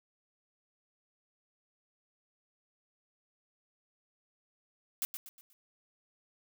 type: noise with echo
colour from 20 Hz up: blue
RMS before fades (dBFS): -33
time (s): 5.02-5.05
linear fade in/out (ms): 0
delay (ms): 120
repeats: 4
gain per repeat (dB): -8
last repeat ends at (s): 5.53
effects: none